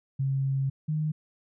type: tone pair in turn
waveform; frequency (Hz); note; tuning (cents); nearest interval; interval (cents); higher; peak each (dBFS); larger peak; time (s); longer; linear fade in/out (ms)
sine; 135.6 / 153.97; C#3 / D#3; -38 / -18; major second; 220; second; -24 / -25; first; 0.19-0.7 / 0.88-1.12; first; 10
effects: none